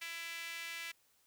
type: tone with high-pass filter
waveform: sawtooth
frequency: 333.6 Hz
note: E4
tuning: 21 cents sharp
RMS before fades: -44 dBFS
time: 0.01-0.92 s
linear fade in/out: 10 ms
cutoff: 2200 Hz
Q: 2.6
effects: white hiss -72 dBFS RMS until 1.26 s